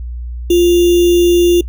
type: tone with sample-and-hold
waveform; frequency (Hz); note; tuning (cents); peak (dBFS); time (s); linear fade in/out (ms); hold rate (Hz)
sine; 349.2; F4; 0; -6; 0.5-1.61; 5; 3150
effects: noise-tail reverb RT60 0.1 s tail -22 dB re dry + added 60 Hz sine -21 dBFS peak until 1.68 s